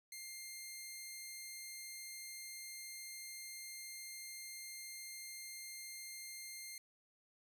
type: tone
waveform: 10% pulse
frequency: 2109 Hz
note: C7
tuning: 13 cents sharp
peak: -38 dBFS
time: 0.12-6.78 s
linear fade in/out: 2 ms
effects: none